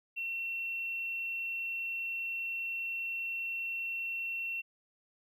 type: tone with hard clipping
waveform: triangle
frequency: 2715 Hz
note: F7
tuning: 50 cents flat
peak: -34 dBFS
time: 0.16-4.62 s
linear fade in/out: 20 ms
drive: 3 dB
effects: none